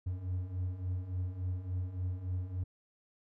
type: beating tone pair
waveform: triangle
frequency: 89 / 92.5 Hz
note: F2 / F#2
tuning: +33 / 0 cents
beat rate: 3.5 Hz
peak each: -38 / -33 dBFS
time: 0.06-2.64 s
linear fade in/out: 10 ms
effects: none